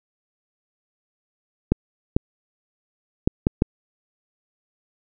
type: clicks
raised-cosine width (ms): 3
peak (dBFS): -3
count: 5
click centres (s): 1.72 / 2.165 / 3.275 / 3.469 / 3.621
effects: none